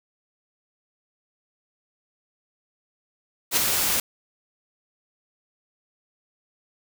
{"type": "noise with ADSR envelope", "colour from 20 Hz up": "white", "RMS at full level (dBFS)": -19, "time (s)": [3.51, 4], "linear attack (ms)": 58, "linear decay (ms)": 10, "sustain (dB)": -4, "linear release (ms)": 3, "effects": []}